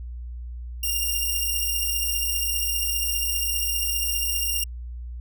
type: beating tone pair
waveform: 5% pulse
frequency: 2794 / 2809 Hz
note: F7 / F7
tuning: 0 / +9 cents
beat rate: 15 Hz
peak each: -17 dBFS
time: 0.83-4.64 s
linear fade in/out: 5 ms
effects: added 60 Hz sine -32 dBFS peak until 5.2 s